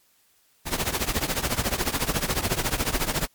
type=noise with tremolo; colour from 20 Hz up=pink; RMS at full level=-22 dBFS; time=0.65-3.28 s; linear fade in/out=50 ms; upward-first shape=triangle; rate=14 Hz; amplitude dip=90%; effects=white hiss -63 dBFS RMS until 3.34 s + MP3 96 kbps